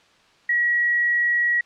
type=tone; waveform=sine; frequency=1915 Hz; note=A#6; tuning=46 cents sharp; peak=-17 dBFS; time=0.49-1.61 s; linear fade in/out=5 ms; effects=white hiss -56 dBFS RMS until 1.65 s + low-pass 4000 Hz 12 dB/octave